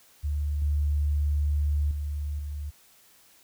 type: tone with level steps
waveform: sine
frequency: 73.42 Hz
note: D2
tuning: in tune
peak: -25 / -22 / -28 / -31 dBFS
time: 0.23-2.71 s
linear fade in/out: 20 ms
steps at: 0.62 / 1.91 / 2.39 s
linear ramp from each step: 2 ms
effects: white hiss -58 dBFS RMS until 3.43 s